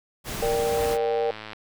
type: noise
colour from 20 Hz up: pink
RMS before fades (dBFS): -32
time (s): 0.24-0.98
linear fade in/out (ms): 50
type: chord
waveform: sine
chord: G minor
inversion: first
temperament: equal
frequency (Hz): 466.2 / 587.3 / 784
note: Bb4 / D5 / G5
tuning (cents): 0 / 0 / 0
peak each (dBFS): -23 / -29 / -29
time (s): 0.42-1.31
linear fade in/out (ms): 5
type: click train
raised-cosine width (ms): 0.3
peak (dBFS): -21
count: 79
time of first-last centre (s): 0.81-1.532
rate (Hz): 108
effects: none